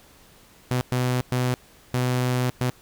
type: tone bursts at uneven times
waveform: sawtooth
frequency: 125.6 Hz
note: B2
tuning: 30 cents sharp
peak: -17 dBFS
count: 5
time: 0.71-0.81 / 0.92-1.21 / 1.32-1.54 / 1.94-2.5 / 2.61-2.7 s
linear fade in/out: 0 ms
effects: pink hiss -53 dBFS RMS until 2.81 s